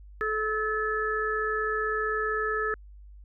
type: harmonic tone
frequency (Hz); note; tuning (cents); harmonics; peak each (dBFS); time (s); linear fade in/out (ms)
432.2; A4; -31; 1 / 3 / 4; -30 / -30 / -30; 0.21-2.74; 0
effects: added 50 Hz sine -45 dBFS peak until 3.24 s